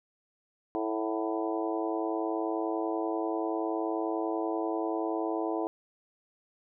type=harmonic tone with a mistuned harmonic; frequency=110 Hz; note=A2; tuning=in tune; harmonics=3 / 4 / 5 / 6 / 7 / 8 / 9; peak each=-32 / -35 / -40 / -37 / -37 / -42 / -41 dBFS; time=0.75-5.67 s; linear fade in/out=0 ms; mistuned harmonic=7; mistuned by=-44 cents; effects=none